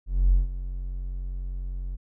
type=tone with ADSR envelope; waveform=triangle; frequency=45.02 Hz; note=F#1; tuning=47 cents flat; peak=-11 dBFS; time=0.06-1.97 s; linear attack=260 ms; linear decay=150 ms; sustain=-16 dB; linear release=23 ms; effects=tanh soft clip ceiling -12 dBFS